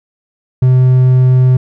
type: tone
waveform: triangle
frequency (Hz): 128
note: C3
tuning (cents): -38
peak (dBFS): -3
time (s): 0.62-1.57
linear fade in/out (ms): 5
effects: none